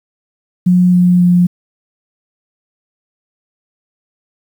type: tone with pitch steps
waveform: sine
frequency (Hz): 180 / 178.55 / 177.11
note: F#3 / F3 / F3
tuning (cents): -47 / +39 / +25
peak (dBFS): -6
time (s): 0.66-1.47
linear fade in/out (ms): 10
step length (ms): 270
effects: 7-bit